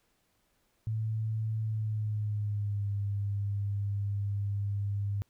sine tone with pitch glide, 110 to 100.87 Hz, A2 to G2, 0 to +50 cents, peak -29 dBFS, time 0.87-5.22 s, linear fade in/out 0 ms, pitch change -150 cents, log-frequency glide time 1.61-2.9 s, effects pink hiss -73 dBFS RMS until 5.29 s

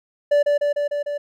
triangle tone with echo, 581 Hz, D5, 19 cents flat, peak -11 dBFS, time 0.31-0.43 s, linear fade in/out 10 ms, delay 150 ms, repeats 5, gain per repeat -2 dB, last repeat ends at 1.18 s, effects none

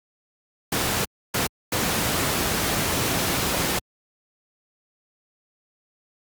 pink noise bursts at uneven times, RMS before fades -23 dBFS, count 3, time 0.72-1.05 / 1.34-1.47 / 1.72-3.79 s, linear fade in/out 5 ms, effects high-pass 80 Hz 12 dB/octave + Opus 48 kbps

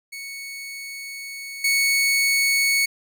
sawtooth tone with level steps, 2217 Hz, C#7, in tune, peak -29 / -14 dBFS, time 0.12-2.86 s, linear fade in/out 10 ms, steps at 1.64 s, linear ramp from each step 5 ms, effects none

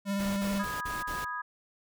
square tone with vibrato, 198.8 Hz, G3, 25 cents sharp, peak -29 dBFS, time 0.05-0.66 s, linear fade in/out 50 ms, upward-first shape square, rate 18 Hz, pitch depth 17 cents each way
pink noise bursts, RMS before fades -40 dBFS, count 5, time 0.19-1.25 s, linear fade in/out 10 ms, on 180 ms, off 40 ms
sine chord, G# minor, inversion first, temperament equal with one note detuned, 987.8 / 1244.5 / 1652.6 Hz, B5 / D#6 / G#6, 0 / 0 / -9 cents, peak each -38 / -37 / -37 dBFS, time 0.59-1.42 s, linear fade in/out 10 ms
effects none

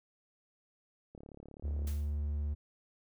click train, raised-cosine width 2 ms, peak -37 dBFS, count 27, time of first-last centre 1.15-1.876 s, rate 35.8 Hz
triangle tone with pitch glide, 72.7 to 73.5 Hz, D2 to D2, -17 to +2 cents, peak -30 dBFS, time 1.63-2.55 s, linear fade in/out 20 ms, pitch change +19 cents, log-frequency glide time 1.89-1.94 s
white noise with exponential decay, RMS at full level -47 dBFS, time 1.87-2.19 s, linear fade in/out 2 ms, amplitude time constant 69 ms
effects none

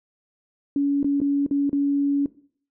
sine tone with dropouts, 282.5 Hz, C#4, 33 cents sharp, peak -18 dBFS, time 0.76-2.26 s, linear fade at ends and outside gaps 2 ms, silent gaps 1.03-1.044 / 1.203-1.215 / 1.464-1.51 / 1.695-1.729 s, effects noise-tail reverb RT60 0.5 s tail -18 dB re dry

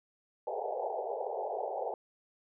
white band-pass noise, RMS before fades -36 dBFS, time 0.47-1.94 s, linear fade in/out 2 ms, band 400 to 860 Hz, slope 96 dB/octave, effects none

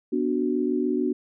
sine chord, B minor, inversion none, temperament equal, 246.9 / 293.7 / 370 Hz, B3 / D4 / F#4, 0 / 0 / 0 cents, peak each -26 dBFS, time 0.12-1.13 s, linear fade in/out 10 ms, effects none

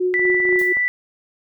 sine tone with tremolo, 364.7 Hz, F#4, 25 cents flat, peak -15 dBFS, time 0-0.73 s, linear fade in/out 10 ms, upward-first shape triangle, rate 4.2 Hz, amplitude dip 65%
sine tone, 1975.5 Hz, B6, in tune, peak -16 dBFS, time 0.14-0.88 s, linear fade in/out 0 ms
clicks, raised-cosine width 1 ms, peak -22 dBFS, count 11, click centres 0.195 / 0.253 / 0.301 / 0.345 / 0.402 / 0.453 / 0.491 / 0.527 / 0.558 / 0.615 / 0.77 s
blue noise with exponential decay, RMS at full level -35 dBFS, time 0.59-0.85 s, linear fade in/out 0 ms, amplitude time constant 56 ms
effects none

